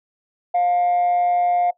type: tone with amplitude modulation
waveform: sine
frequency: 708 Hz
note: F5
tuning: 23 cents sharp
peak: -12 dBFS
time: 0.54-1.71 s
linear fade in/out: 10 ms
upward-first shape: sine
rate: 182 Hz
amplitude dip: 40%
effects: noise-tail reverb RT60 0.1 s tail -19 dB re dry + tanh soft clip ceiling -13 dBFS